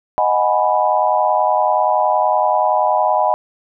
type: chord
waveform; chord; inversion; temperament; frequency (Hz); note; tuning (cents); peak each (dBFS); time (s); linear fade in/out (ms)
sine; G# minor seventh; second; equal; 622.3 / 740 / 830.6 / 987.8; D#5 / F#5 / G#5 / B5; 0 / 0 / 0 / 0; -18; 0.18-3.34; 0
effects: none